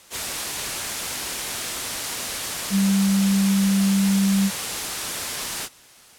sine tone in noise, 196 Hz, G3, in tune, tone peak -16 dBFS, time 2.7-4.51 s, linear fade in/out 50 ms, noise white, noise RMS -27 dBFS, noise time 0.1-5.69 s, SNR +8 dB, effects white hiss -49 dBFS RMS until 6.18 s + low-pass 11000 Hz 12 dB/octave

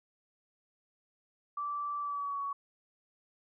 sine tone with pitch glide, 1164 to 1122.4 Hz, D6 to C#6, -16 to +21 cents, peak -33 dBFS, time 1.57-2.53 s, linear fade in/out 5 ms, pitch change -63 cents, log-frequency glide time 2-2.39 s, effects none

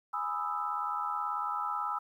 sine chord, E major seventh, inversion first, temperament equal with one note detuned, 830.6 / 987.8 / 1240.2 / 1318.5 Hz, G#5 / B5 / D#6 / E6, 0 / 0 / -6 / 0 cents, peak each -38 / -38 / -38 / -34 dBFS, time 0.13-1.99 s, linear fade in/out 10 ms, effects 11-bit

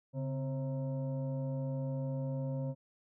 sine tone with frequency modulation, 138.59 Hz, C#3, in tune, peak -33 dBFS, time 0.13-2.75 s, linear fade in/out 50 ms, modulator 397 Hz, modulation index 0.8, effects none

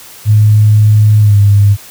sine tone with pitch glide, 106.4 to 101.42 Hz, G#2 to G#2, +42 to -41 cents, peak -3 dBFS, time 0.25-1.77 s, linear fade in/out 50 ms, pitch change -83 cents, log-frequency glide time 1.2-1.37 s, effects white hiss -34 dBFS RMS until 1.9 s

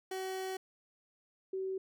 30% pulse / sine tone pair in turn, 377.8 / 380.6 Hz, F#4 / F#4, +36 / +49 cents, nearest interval unison, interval 13 cents, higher second, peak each -34 / -34 dBFS, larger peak neither, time 0.11-0.57 / 1.53-1.78 s, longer first, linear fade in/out 5 ms, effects none

